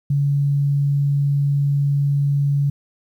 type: tone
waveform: sine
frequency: 141.8 Hz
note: C#3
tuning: 40 cents sharp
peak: -15 dBFS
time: 0.1-2.7 s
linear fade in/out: 5 ms
effects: 9-bit